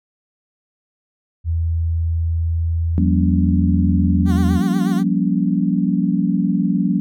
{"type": "tone with pitch glide", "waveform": "sine", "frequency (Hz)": [82.6, 83.37], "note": ["E2", "E2"], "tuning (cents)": [4, 20], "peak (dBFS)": -16, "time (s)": [1.44, 4.61], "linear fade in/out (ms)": 50, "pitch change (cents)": 16, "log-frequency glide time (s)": [2.37, 3.2]}
{"type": "chord", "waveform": "sine", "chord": "G half-diminished seventh", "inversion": "third", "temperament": "just", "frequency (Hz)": [176.4, 196, 235.2, 282.2], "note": ["F3", "G3", "Bb3", "Db4"], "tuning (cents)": [18, 0, 16, 31], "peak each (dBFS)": [-19, -19, -22, -22], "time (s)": [2.98, 7], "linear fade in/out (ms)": 0}
{"type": "tone with vibrato", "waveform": "15% pulse", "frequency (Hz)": 368.8, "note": "F#4", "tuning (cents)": -6, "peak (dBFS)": -22, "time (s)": [4.25, 5.04], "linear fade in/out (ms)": 50, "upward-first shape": "sine", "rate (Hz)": 8.2, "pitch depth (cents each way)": 110}
{"effects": []}